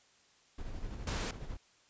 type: noise with tremolo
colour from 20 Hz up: brown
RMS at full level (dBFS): -40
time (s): 0.58-1.57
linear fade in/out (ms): 5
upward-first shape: sine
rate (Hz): 12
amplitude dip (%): 40
type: noise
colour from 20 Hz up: pink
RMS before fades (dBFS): -38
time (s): 1.07-1.31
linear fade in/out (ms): 2
effects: white hiss -66 dBFS RMS until 1.89 s + resampled to 16000 Hz